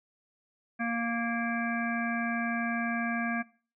harmonic tone, 233.1 Hz, A#3, in tune, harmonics 1 / 3 / 5 / 7 / 9 / 10, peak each -31 / -36 / -40 / -34 / -45 / -40 dBFS, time 0.79-3.43 s, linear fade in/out 20 ms, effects noise-tail reverb RT60 0.4 s tail -20 dB re dry

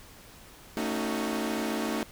sawtooth chord, D# half-diminished seventh, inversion second, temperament equal with one note detuned, 223.7 / 277.2 / 311.1 / 370 Hz, A3 / C#4 / D#4 / F#4, +29 / 0 / 0 / 0 cents, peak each -28 / -32 / -30 / -33 dBFS, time 0.77-2.03 s, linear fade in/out 0 ms, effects pink hiss -51 dBFS RMS until 2.11 s

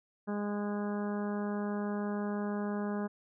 harmonic tone with a mistuned harmonic, 205.7 Hz, G#3, 16 cents flat, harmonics 1 / 2 / 3 / 4 / 5 / 6 / 7 / 8, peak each -33 / -39 / -43 / -45 / -47 / -49 / -50 / -51 dBFS, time 0.27-3.08 s, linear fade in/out 20 ms, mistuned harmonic 7, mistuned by +25 cents, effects none

